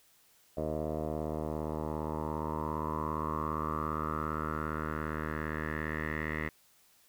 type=tone with low-pass filter sweep; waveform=10% pulse; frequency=77.4 Hz; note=D#2; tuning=9 cents flat; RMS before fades=-35 dBFS; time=0.57-6.49 s; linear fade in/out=5 ms; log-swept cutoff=640 to 2000 Hz; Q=6.5; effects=white hiss -65 dBFS RMS until 7.08 s